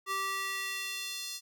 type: tone with high-pass filter sweep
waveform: square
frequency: 388.4 Hz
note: G4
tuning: 16 cents flat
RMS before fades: -36 dBFS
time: 0.06-1.41 s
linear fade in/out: 50 ms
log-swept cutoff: 1000 to 4800 Hz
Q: 1.5
effects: none